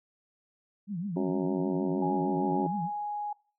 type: tone with vibrato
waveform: sine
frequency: 185 Hz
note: F#3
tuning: in tune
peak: -31 dBFS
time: 0.87-2.9 s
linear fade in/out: 50 ms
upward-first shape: triangle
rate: 6.5 Hz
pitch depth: 250 cents each way
type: harmonic tone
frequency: 92.5 Hz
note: F#2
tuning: in tune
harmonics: 3 / 4 / 5 / 6 / 7 / 8 / 9 / 10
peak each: -31 / -31 / -45 / -40 / -42 / -48 / -45 / -46 dBFS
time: 1.16-2.67 s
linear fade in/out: 5 ms
type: tone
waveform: sine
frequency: 830.6 Hz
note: G#5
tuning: in tune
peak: -31 dBFS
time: 2.02-3.33 s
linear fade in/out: 5 ms
effects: noise-tail reverb RT60 0.4 s tail -22 dB re dry